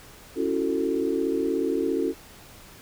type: chord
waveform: sine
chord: F# minor seventh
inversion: second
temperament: just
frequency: 277.5 / 333 / 370 / 444 Hz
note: C#4 / E4 / F#4 / A4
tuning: +2 / +18 / 0 / +16 cents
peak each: -28 dBFS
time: 0.35-2.14 s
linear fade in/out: 50 ms
effects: pink hiss -48 dBFS RMS until 2.81 s